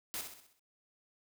white noise with echo, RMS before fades -39 dBFS, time 0.14-0.21 s, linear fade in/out 0 ms, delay 64 ms, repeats 6, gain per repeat -6 dB, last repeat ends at 0.594 s, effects none

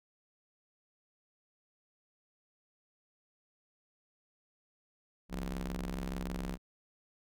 sawtooth ring-modulated tone, 66.8 Hz, C2, 36 cents sharp, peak -29 dBFS, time 5.29-6.58 s, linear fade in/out 50 ms, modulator 111 Hz, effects none

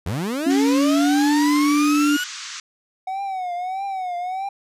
30% pulse linear sweep, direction up, 74 to 1482 Hz, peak -20 dBFS, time 0.06-2.24 s, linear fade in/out 5 ms
sine tone with pitch glide, 277.2 to 293.7 Hz, C#4 to D4, 0 to 0 cents, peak -15 dBFS, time 0.46-2.17 s, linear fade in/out 10 ms, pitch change +100 cents, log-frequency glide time 0.61-1.3 s
white band-pass noise, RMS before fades -34 dBFS, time 0.5-2.6 s, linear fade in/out 2 ms, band 1100 to 7100 Hz, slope 48 dB/octave
triangle tone with vibrato, 746 Hz, F#5, 14 cents sharp, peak -22 dBFS, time 3.07-4.49 s, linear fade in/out 5 ms, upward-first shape triangle, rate 1.6 Hz, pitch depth 120 cents each way
effects resampled to 32000 Hz

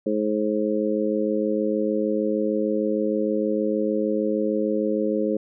harmonic tone, 106.5 Hz, G#2, 44 cents sharp, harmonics 2 / 3 / 4 / 5, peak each -26 / -26 / -26 / -26 dBFS, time 0.06-5.37 s, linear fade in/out 5 ms, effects none

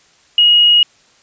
sine tone, 2886 Hz, F#7, 44 cents flat, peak -6 dBFS, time 0.38-0.83 s, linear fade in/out 2 ms, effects white hiss -51 dBFS RMS until 1.22 s + resampled to 16000 Hz

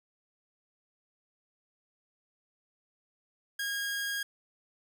sawtooth tone, 1632 Hz, G#6, 31 cents flat, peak -28 dBFS, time 3.59-4.23 s, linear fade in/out 5 ms, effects none

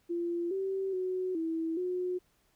sine tone with pitch steps, 343.5 / 385.3 / 369.8 / 325.7 / 362.5 Hz, F4 / G4 / F#4 / E4 / F#4, -29 / -30 / -1 / -21 / -35 cents, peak -30 dBFS, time 0.09-2.19 s, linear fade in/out 20 ms, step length 420 ms, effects pink hiss -71 dBFS RMS until 2.55 s

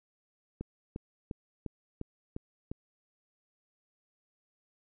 click train, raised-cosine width 3 ms, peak -24 dBFS, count 7, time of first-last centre 0.61-2.715 s, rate 2.85 Hz, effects none

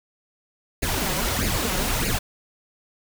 pink noise with flanger, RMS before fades -24 dBFS, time 0.82-2.19 s, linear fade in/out 10 ms, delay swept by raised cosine 0.43 to 5.53 ms, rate 1.6 Hz, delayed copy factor +0.75, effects none

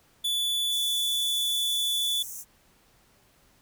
45% pulse tone, 3462 Hz, A7, 29 cents flat, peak -25 dBFS, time 0.24-2.23 s, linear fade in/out 10 ms
pink high-pass noise, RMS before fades -39 dBFS, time 0.69-2.45 s, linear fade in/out 50 ms, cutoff 5800 Hz, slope 96 dB/octave
effects pink hiss -62 dBFS RMS until 3.61 s

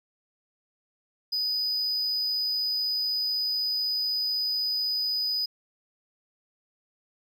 triangle tone, 4978 Hz, D#8, in tune, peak -24 dBFS, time 1.32-5.46 s, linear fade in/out 10 ms, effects none

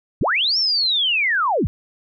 sine linear two-way sweep, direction up then down, 41.4 to 5530 to 41.4 Hz, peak -16 dBFS, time 0.21-1.67 s, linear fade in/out 0 ms, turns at 0.58 s, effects none

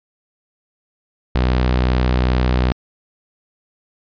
sawtooth tone, 62.5 Hz, B1, 21 cents sharp, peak -10 dBFS, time 1.35-2.72 s, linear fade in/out 0 ms, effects resampled to 11025 Hz

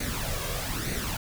pink noise with flanger, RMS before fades -31 dBFS, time 0-1.17 s, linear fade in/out 5 ms, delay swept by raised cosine 0.47 to 1.87 ms, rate 1.1 Hz, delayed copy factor +0.6, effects none

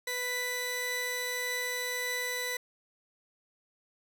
sawtooth tone pair together, 496.1 / 1982.7 Hz, B4 / B6, +8 / +6 cents, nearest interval 2 octaves, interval 2398 cents, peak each -34 / -29 dBFS, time 0.07-2.57 s, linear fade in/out 5 ms, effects none

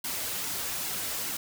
white noise with flanger, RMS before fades -33 dBFS, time 0.04-1.37 s, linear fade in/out 5 ms, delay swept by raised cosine 1.6 to 5.7 ms, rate 2.4 Hz, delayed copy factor -0.55, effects none

